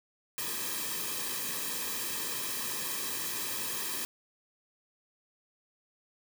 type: noise with comb filter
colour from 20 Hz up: white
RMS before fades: -35 dBFS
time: 0.38-4.05 s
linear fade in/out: 0 ms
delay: 1.4 ms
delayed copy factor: -0.8
effects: none